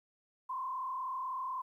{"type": "tone with frequency modulation", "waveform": "sine", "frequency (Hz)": 1039, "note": "C6", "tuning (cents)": -12, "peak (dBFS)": -35, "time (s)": [0.49, 1.62], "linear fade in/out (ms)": 10, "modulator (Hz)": 36.1, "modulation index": 1.1, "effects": ["12-bit"]}